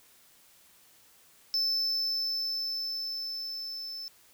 triangle tone with level ramp, 5274 Hz, E8, in tune, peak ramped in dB -24 to -36 dBFS, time 1.54-4.08 s, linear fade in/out 0 ms, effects white hiss -60 dBFS RMS until 4.33 s

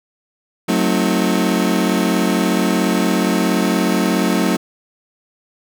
35% pulse chord, F# diminished seventh, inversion none, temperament just, 185 / 222 / 266.4 / 319.7 Hz, F#3 / A3 / C4 / Eb4, 0 / +16 / +31 / +47 cents, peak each -17 / -18 / -20 / -19 dBFS, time 0.68-4.57 s, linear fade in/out 10 ms, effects none

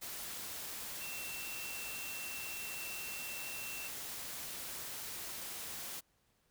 sine tone in noise, 2699 Hz, E7, 40 cents sharp, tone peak -45 dBFS, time 1-3.89 s, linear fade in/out 20 ms, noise white, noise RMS -44 dBFS, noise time 0.01-6.01 s, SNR -4 dB, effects pink hiss -75 dBFS RMS until 6.5 s

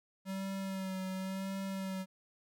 square tone with vibrato, 191 Hz, G3, 45 cents flat, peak -37 dBFS, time 0.25-2.06 s, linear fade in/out 50 ms, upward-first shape sine, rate 0.93 Hz, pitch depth 27 cents each way, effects none

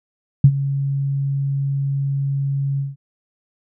sine tone with ADSR envelope, 138.59 Hz, C#3, in tune, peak -3 dBFS, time 0.44-2.96 s, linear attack 4 ms, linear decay 62 ms, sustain -15 dB, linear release 170 ms, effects none

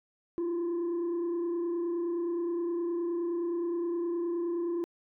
sine tone with frequency modulation, 343 Hz, F4, 31 cents flat, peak -26 dBFS, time 0.38-4.84 s, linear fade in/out 0 ms, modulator 29.6 Hz, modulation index 0.34, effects tanh soft clip ceiling -28 dBFS

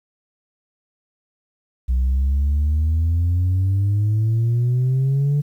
sine exponential sweep, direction up, 61.74 to 146.83 Hz, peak -13 dBFS, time 1.88-5.42 s, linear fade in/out 20 ms, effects tanh soft clip ceiling -14 dBFS + 9-bit

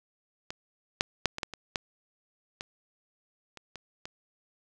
clicks, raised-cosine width 0.2 ms, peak -19 / -6 / -6 / -18 / -13 / -22 / -11 / -19 / -27 / -24 / -22 dBFS, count 11, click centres 0.505 / 1.009 / 1.257 / 1.384 / 1.432 / 1.537 / 1.758 / 2.609 / 3.573 / 3.757 / 4.055 s, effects none

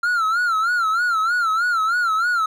triangle tone with vibrato, 1370 Hz, F6, 34 cents flat, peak -15 dBFS, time 0.03-2.46 s, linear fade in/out 5 ms, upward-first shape sine, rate 3.2 Hz, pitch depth 120 cents each way, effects none

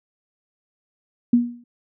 sine tone with exponential decay, 240 Hz, B3, 49 cents flat, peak -9 dBFS, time 1.33-1.64 s, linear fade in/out 5 ms, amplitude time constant 66 ms, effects none

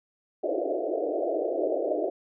white band-pass noise, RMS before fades -28 dBFS, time 0.43-2.1 s, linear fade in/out 10 ms, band 300 to 690 Hz, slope 96 dB/octave, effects none

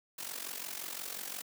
white noise with amplitude modulation, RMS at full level -38 dBFS, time 0.18-1.42 s, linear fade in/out 10 ms, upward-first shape sine, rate 45.7 Hz, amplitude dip 75%, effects high-pass 200 Hz 12 dB/octave

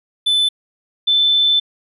triangle / sine tone pair in turn, 3510 / 3526 Hz, A7 / A7, -5 / +3 cents, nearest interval unison, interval 8 cents, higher second, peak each -11 dBFS, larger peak neither, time 0.26-0.49 / 1.07-1.6 s, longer second, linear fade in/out 10 ms, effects resampled to 32000 Hz

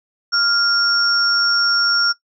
sine tone pair together, 1396.9 / 5498 Hz, F6 / F8, 0 / -28 cents, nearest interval 2 octaves, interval 2372 cents, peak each -17 dBFS, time 0.32-2.13 s, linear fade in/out 20 ms, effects noise-tail reverb RT60 0.1 s tail -17 dB re dry

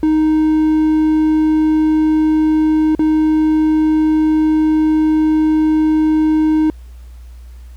triangle tone with dropouts, 311.1 Hz, D#4, in tune, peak -8 dBFS, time 0.03-6.7 s, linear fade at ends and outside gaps 1 ms, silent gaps 2.95-2.993 s, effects added 60 Hz sine -32 dBFS peak until 7.76 s + pink hiss -53 dBFS RMS until 7.76 s

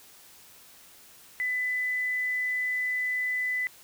sine tone, 2000 Hz, B6, 21 cents sharp, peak -26 dBFS, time 1.4-3.67 s, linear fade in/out 0 ms, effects white hiss -53 dBFS RMS until 3.83 s

